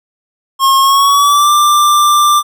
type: tone with pitch glide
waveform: square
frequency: 1079 to 1183.5 Hz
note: C#6 to D6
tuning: -47 to +13 cents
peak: -7 dBFS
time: 0.59-2.43 s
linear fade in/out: 50 ms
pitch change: +160 cents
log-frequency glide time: 0.8-1.51 s
effects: none